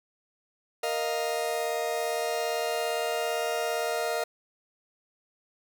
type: chord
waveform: 40% pulse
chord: Bb suspended fourth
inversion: none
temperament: just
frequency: 466.2 / 621.6 / 699.2 Hz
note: Bb4 / Eb5 / F5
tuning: 0 / -2 / +2 cents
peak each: -31 dBFS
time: 0.83-4.24 s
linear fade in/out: 5 ms
effects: none